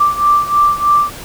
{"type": "beating tone pair", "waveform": "sine", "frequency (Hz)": [1174.7, 1177.9], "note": ["D6", "D6"], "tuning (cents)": [0, 5], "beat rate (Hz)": 3.2, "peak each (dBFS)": [-11, -14], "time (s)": [0, 1.1], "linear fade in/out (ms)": 10, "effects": ["pink hiss -31 dBFS RMS until 1.24 s"]}